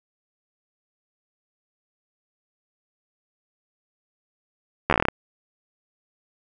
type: slowing click train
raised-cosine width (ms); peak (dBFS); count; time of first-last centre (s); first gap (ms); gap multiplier
0.5; -3; 10; 4.9-5.085; 12; 1.13
effects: none